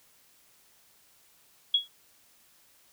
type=tone with exponential decay; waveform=sine; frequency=3335 Hz; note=G#7; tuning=7 cents sharp; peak=-17 dBFS; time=1.74-1.88 s; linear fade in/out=5 ms; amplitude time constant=30 ms; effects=white hiss -62 dBFS RMS until 2.92 s